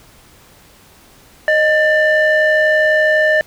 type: ring-modulated tone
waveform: triangle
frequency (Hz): 582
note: D5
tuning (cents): -16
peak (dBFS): -5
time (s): 1.48-3.41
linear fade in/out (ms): 0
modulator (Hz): 1200
effects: pink hiss -46 dBFS RMS until 3.46 s